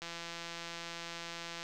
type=click train; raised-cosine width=0.2 ms; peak=-25 dBFS; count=273; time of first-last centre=0.02-1.629 s; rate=169 Hz; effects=none